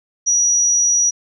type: tone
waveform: sine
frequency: 5810 Hz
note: F#8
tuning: 32 cents flat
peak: -12 dBFS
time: 0.26-1.11 s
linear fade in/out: 20 ms
effects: none